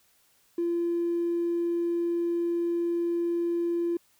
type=tone; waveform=triangle; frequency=342.2 Hz; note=F4; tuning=35 cents flat; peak=-21 dBFS; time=0.58-3.97 s; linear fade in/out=5 ms; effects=tanh soft clip ceiling -22 dBFS + white hiss -65 dBFS RMS until 4.19 s